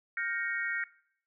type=chord; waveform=sine; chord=G half-diminished seventh; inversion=third; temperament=equal with one note detuned; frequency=1408.3 / 1568 / 1864.7 / 2217 Hz; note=F6 / G6 / Bb6 / Db7; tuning=+14 / 0 / 0 / 0 cents; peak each=-37 / -37 / -34 / -38 dBFS; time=0.17-0.84 s; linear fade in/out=2 ms; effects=noise-tail reverb RT60 0.6 s tail -19 dB re dry